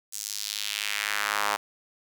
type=tone with high-pass filter sweep; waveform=sawtooth; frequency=103.83 Hz; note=G#2; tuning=in tune; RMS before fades=-30 dBFS; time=0.12-1.57 s; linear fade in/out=20 ms; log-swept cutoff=7100 to 910 Hz; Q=1.7; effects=none